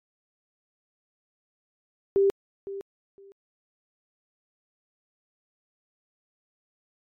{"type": "tone with echo", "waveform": "sine", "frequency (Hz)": 394.2, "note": "G4", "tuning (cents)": 10, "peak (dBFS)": -17, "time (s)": [2.16, 2.3], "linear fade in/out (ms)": 0, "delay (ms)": 510, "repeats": 2, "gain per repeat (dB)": -15, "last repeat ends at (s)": 3.32, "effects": ["MP3 64 kbps"]}